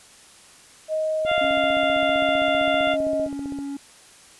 sine tone, 627 Hz, D#5, 13 cents sharp, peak -21 dBFS, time 0.88-3.29 s, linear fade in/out 50 ms
harmonic tone, 696 Hz, F5, 6 cents flat, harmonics 1 / 2 / 3 / 4 / 5, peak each -24 / -27 / -29 / -30 / -31 dBFS, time 1.25-2.97 s, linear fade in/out 50 ms
click train, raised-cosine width 2 ms, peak -24 dBFS, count 37, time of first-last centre 1.25-3.588 s, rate 15.4 Hz
triangle tone with pitch glide, 277.2 to 279.8 Hz, C#4 to C#4, 0 to +16 cents, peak -26 dBFS, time 1.41-3.77 s, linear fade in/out 5 ms, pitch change +16 cents, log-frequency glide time 1.61-2.53 s
effects white hiss -49 dBFS RMS until 4.39 s + resampled to 24000 Hz

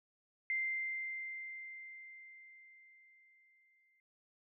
sine tone with exponential decay, 2089 Hz, C7, 3 cents flat, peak -32 dBFS, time 0.5-4 s, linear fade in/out 1 ms, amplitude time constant 760 ms, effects none

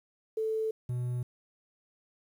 sine / triangle tone pair in turn, 440 / 123.47 Hz, A4 / B2, 0 / 0 cents, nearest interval octave + minor seventh, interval 2200 cents, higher first, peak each -28 dBFS, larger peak neither, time 0.37-0.71 / 0.89-1.23 s, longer neither, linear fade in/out 5 ms, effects 10-bit

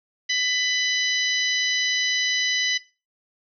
harmonic tone, 997 Hz, B5, 16 cents sharp, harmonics 2 / 3 / 4 / 5 / 6, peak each -25 / -27 / -28 / -29 / -30 dBFS, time 0.29-2.78 s, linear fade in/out 10 ms, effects noise-tail reverb RT60 0.3 s tail -18 dB re dry

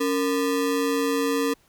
square ring-modulated tone, 370 Hz, F#4, in tune, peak -19 dBFS, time 0-1.54 s, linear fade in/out 10 ms, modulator 90.8 Hz, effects pink hiss -61 dBFS RMS until 1.68 s

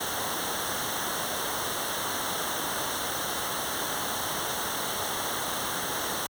pink noise with comb filter, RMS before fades -31 dBFS, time 0-6.27 s, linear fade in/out 10 ms, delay 0.41 ms, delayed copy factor -0.8, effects high-pass 60 Hz 12 dB/octave

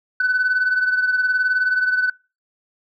sine beating tone pair, 1500 / 1519 Hz, F#6 / F#6, +23 / +45 cents, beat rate 19 Hz, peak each -15 / -22 dBFS, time 0.2-2.1 s, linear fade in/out 5 ms, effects noise-tail reverb RT60 0.3 s tail -25 dB re dry + tanh soft clip ceiling -12 dBFS

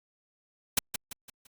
white noise with echo, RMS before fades -23 dBFS, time 0.77-0.79 s, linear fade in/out 5 ms, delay 170 ms, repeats 4, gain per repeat -8 dB, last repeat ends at 1.47 s, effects Opus 48 kbps

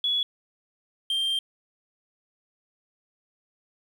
sine / triangle tone pair in turn, 3385 / 3172 Hz, G#7 / G7, +32 / +20 cents, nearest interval minor second, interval 112 cents, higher first, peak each -22 dBFS, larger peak neither, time 0.04-0.23 / 1.1-1.39 s, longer second, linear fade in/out 2 ms, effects 9-bit

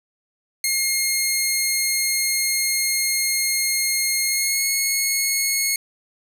10% pulse tone with pitch glide, 2140 to 2177 Hz, C7 to C#7, +38 to -32 cents, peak -10 dBFS, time 0.64-5.76 s, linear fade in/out 2 ms, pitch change +30 cents, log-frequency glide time 4.24-4.64 s, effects none

